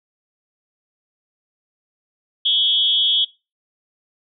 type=tone with amplitude modulation; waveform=sine; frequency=3330 Hz; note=G#7; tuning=4 cents sharp; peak=-10 dBFS; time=2.45-3.25 s; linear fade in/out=10 ms; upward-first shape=sine; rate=275 Hz; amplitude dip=95%; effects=noise-tail reverb RT60 0.3 s tail -23 dB re dry